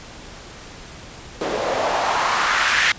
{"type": "noise with band-pass filter sweep", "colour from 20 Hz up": "white", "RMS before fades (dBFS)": -20, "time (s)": [1.41, 2.92], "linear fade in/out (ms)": 2, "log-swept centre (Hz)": [420, 2000], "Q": 2.2, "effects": ["pink hiss -39 dBFS RMS until 2.98 s", "resampled to 16000 Hz"]}